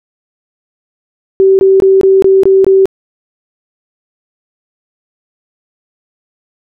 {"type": "tone bursts", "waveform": "sine", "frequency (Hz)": 384.8, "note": "G4", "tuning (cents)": -32, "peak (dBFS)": -3, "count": 7, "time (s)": [1.4, 2.856], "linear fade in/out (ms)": 0, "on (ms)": 190, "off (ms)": 21, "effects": []}